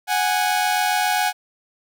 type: tone pair together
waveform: sawtooth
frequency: 739.8 / 827 Hz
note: F#5 / G#5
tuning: 0 / -8 cents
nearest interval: major second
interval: 192 cents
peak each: -17 dBFS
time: 0.07-1.33 s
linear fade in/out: 50 ms
effects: none